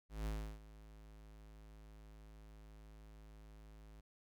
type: tone with ADSR envelope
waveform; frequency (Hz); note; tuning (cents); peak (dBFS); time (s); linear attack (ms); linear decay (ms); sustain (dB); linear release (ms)
square; 53.1; G#1; +39; -38; 0.09-4.01; 170; 330; -18; 10
effects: none